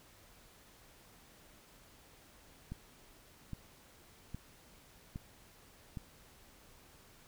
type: click train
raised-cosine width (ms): 5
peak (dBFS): -29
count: 5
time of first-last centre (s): 2.72-5.972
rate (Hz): 1.23
effects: pink hiss -61 dBFS RMS until 7.27 s